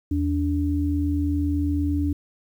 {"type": "tone pair together", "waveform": "sine", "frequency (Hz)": [81.2, 289.4], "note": ["E2", "D4"], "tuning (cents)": [-26, -25], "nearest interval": "octave + minor seventh", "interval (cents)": 2201, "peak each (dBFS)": -23, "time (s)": [0.11, 2.13], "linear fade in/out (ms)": 5, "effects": ["9-bit"]}